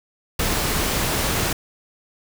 pink noise, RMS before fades -22 dBFS, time 0.39-1.53 s, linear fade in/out 5 ms, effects none

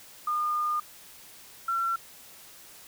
sine tone pair in turn, 1215 / 1355.9 Hz, D#6 / E6, -42 / +48 cents, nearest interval major second, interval 190 cents, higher second, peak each -25 dBFS, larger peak neither, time 0.27-0.8 / 1.68-1.96 s, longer first, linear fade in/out 5 ms, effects white hiss -50 dBFS RMS until 2.87 s

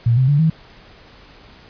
sine tone with pitch steps, 117.2 / 130.04 / 144.29 / 160.1 Hz, A#2 / C3 / D3 / D#3, +10 / -10 / -30 / +50 cents, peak -11 dBFS, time 0.06-0.5 s, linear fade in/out 5 ms, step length 110 ms, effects pink hiss -45 dBFS RMS until 1.69 s + resampled to 11025 Hz

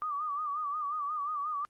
sine tone with vibrato, 1187 Hz, D6, 18 cents sharp, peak -31 dBFS, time 0.02-1.65 s, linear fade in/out 0 ms, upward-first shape sine, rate 5.6 Hz, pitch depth 89 cents each way, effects pink hiss -72 dBFS RMS until 1.69 s + Opus 32 kbps

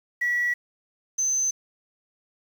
sine tone pair in turn, 1938 / 6164 Hz, B6 / G8, -33 / -30 cents, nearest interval octave + minor sixth, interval 2003 cents, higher second, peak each -20 dBFS, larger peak neither, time 0.21-0.54 / 1.18-1.51 s, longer neither, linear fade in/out 10 ms, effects tanh soft clip ceiling -18 dBFS + 8-bit

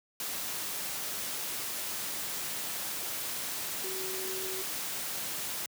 sine tone in noise, 377.6 Hz, F#4, 35 cents sharp, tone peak -39 dBFS, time 3.84-4.62 s, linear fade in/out 2 ms, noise white, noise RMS -36 dBFS, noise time 0.2-5.66 s, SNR -6 dB, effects high-pass 100 Hz 12 dB/octave

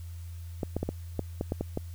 clicks, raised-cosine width 2 ms, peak -16 dBFS, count 9, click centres 0.632 / 0.766 / 0.83 / 0.89 / 1.193 / 1.411 / 1.521 / 1.61 / 1.774 s, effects added 85 Hz sine -38 dBFS peak until 1.94 s + white hiss -58 dBFS RMS until 1.94 s

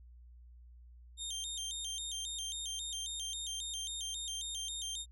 25% pulse tone with vibrato, 3410 Hz, G#7, 45 cents sharp, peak -34 dBFS, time 1.17-5.06 s, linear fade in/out 50 ms, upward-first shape square, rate 3.7 Hz, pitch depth 130 cents each way, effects added 60 Hz sine -53 dBFS peak until 5.11 s

